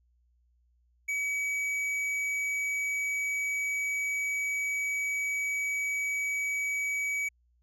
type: tone with tanh clipping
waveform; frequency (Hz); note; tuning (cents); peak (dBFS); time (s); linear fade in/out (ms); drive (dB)
triangle; 2275; C#7; +44; -30; 1.08-7.29; 10; 13
effects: added 60 Hz sine -65 dBFS peak until 7.62 s